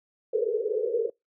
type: band-pass noise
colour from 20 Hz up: white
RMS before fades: -27 dBFS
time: 0.33-1.1 s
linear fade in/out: 5 ms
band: 410 to 490 Hz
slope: 96 dB/octave
effects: noise-tail reverb RT60 0.2 s tail -26 dB re dry